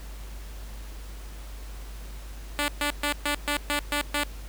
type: tone bursts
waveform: 5% pulse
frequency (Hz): 291.4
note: D4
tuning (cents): -13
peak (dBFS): -13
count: 8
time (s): 2.59-4.236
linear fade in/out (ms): 0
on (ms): 92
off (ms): 130
effects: added 50 Hz sine -37 dBFS peak until 4.48 s + pink hiss -48 dBFS RMS until 4.48 s